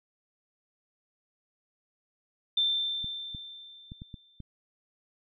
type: tone with exponential decay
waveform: sine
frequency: 3564 Hz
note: A7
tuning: 22 cents sharp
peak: -22 dBFS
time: 2.57-4.41 s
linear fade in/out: 5 ms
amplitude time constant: 400 ms
type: clicks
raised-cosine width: 5 ms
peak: -29 dBFS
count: 6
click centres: 3.044 / 3.348 / 3.919 / 4.019 / 4.142 / 4.403 s
effects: none